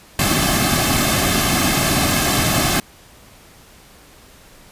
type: noise with comb filter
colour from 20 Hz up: pink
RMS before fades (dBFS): -17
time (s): 0.19-2.8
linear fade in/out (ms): 2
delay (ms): 2.1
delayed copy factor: -0.7
effects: pink hiss -46 dBFS RMS until 4.71 s + resampled to 32000 Hz